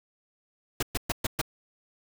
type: noise bursts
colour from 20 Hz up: pink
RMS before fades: -27 dBFS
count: 5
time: 0.8-1.415 s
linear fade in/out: 5 ms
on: 27 ms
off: 120 ms
effects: none